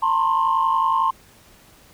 sine tone cluster, 904 / 1018 / 1069 Hz, A5 / C6 / C6, +47 / -48 / +37 cents, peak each -20 / -24 / -18 dBFS, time 0.02-1.11 s, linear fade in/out 10 ms, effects tanh soft clip ceiling -10 dBFS + pink hiss -51 dBFS RMS until 1.93 s

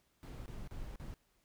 brown noise with dropouts, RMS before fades -45 dBFS, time 0.23-1.14 s, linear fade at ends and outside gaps 0 ms, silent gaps 0.46-0.48 / 0.675-0.71 / 0.958-0.998 s, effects pink hiss -75 dBFS RMS until 1.44 s

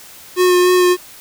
square tone with vibrato, 361.2 Hz, F#4, 42 cents flat, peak -10 dBFS, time 0.36-0.97 s, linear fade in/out 50 ms, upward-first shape sine, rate 3.4 Hz, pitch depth 15 cents each way, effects white hiss -39 dBFS RMS until 1.2 s

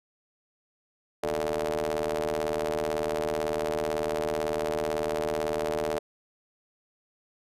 sawtooth ring-modulated tone, 78 Hz, D#2, 5 cents sharp, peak -20 dBFS, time 1.23-5.99 s, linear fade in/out 5 ms, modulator 515 Hz, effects resampled to 32000 Hz

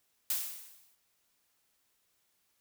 blue noise with exponential decay, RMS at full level -30 dBFS, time 0.3-0.95 s, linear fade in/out 1 ms, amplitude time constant 140 ms, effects white hiss -75 dBFS RMS until 2.6 s

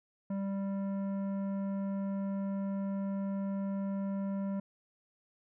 sine tone with tanh clipping, 196.4 Hz, G3, 4 cents sharp, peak -34 dBFS, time 0.3-4.6 s, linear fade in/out 5 ms, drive 12 dB, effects none

